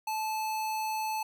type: tone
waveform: square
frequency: 870 Hz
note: A5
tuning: 20 cents flat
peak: -31 dBFS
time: 0.07-1.23 s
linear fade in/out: 5 ms
effects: none